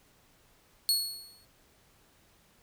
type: tone with exponential decay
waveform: sawtooth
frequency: 4356 Hz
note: C#8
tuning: 31 cents flat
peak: -19 dBFS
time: 0.89-1.45 s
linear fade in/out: 0 ms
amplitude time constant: 120 ms
effects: pink hiss -64 dBFS RMS until 2.62 s